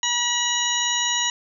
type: harmonic tone with a mistuned harmonic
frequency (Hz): 962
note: B5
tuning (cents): -46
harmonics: 1 / 2 / 3 / 4 / 6 / 7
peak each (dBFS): -29 / -28 / -25 / -27 / -29 / -27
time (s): 0.03-1.3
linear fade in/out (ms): 2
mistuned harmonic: 3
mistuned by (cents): +22
effects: none